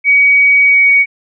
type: tone with pitch glide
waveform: sine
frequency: 2260 to 2244 Hz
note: C#7 to C#7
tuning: +33 to +21 cents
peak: -5 dBFS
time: 0.04-1.06 s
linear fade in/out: 50 ms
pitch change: -12 cents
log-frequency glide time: 0.63-0.91 s
effects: none